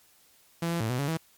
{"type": "tone with pitch steps", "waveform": "sawtooth", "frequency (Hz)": [168.2, 169.5, 111.1, 125.2, 141.4, 162.4], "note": ["E3", "E3", "A2", "B2", "C#3", "E3"], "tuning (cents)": [35, 49, 17, 24, 35, -26], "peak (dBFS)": -23, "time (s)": [0.62, 1.172], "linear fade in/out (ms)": 5, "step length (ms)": 92, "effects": ["white hiss -61 dBFS RMS until 1.37 s", "MP3 96 kbps"]}